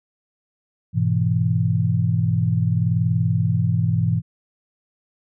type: chord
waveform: sine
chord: E major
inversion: first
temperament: just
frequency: 103.01 / 123.61 / 164.81 Hz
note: G#2 / B2 / E3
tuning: -14 / +2 / 0 cents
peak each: -21 dBFS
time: 0.93-4.22 s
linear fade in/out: 50 ms
effects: none